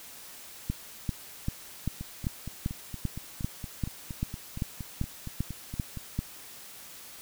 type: two click trains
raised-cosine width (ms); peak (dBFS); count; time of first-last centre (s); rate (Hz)
5; -16 / -24; 15 / 18; 0.7-6.19 / 2.01-5.973; 2.55 / 4.29
effects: white hiss -47 dBFS RMS until 7.21 s